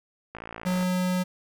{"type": "click train", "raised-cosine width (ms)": 0.5, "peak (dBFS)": -22, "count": 28, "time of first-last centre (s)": [0.35, 0.828], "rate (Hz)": 56.5}
{"type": "tone", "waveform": "square", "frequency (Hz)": 182.4, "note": "F#3", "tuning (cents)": -24, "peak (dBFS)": -24, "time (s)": [0.65, 1.24], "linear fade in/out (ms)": 20}
{"effects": []}